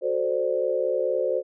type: chord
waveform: sine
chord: D dominant seventh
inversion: first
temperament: equal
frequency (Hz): 370 / 440 / 523.3 / 587.3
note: F#4 / A4 / C5 / D5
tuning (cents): 0 / 0 / 0 / 0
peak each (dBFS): -29 / -30 / -24 / -29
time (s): 0.01-1.43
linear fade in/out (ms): 50
effects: none